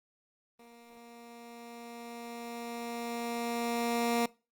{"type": "tone with level ramp", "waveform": "15% pulse", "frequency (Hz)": 235.1, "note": "A#3", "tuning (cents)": 15, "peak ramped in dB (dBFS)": [-47, -20], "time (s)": [0.59, 4.26], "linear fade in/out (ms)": 5, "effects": ["noise-tail reverb RT60 0.3 s tail -22 dB re dry", "Opus 32 kbps"]}